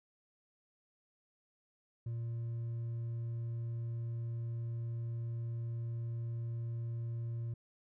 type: tone with hard clipping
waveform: sine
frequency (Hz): 116.54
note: A#2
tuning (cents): 0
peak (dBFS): -37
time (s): 2.06-7.54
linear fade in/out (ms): 5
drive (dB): 2
effects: none